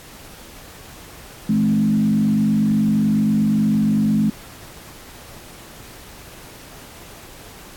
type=tone with frequency modulation; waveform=sine; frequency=213.1 Hz; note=G#3; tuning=45 cents sharp; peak=-14 dBFS; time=1.49-4.3 s; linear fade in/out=5 ms; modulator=48.8 Hz; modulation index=0.85; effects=pink hiss -41 dBFS RMS until 7.76 s + AAC 64 kbps